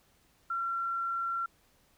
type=tone; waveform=sine; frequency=1364 Hz; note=F6; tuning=41 cents flat; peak=-30 dBFS; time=0.5-1.46 s; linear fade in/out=5 ms; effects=pink hiss -67 dBFS RMS until 1.97 s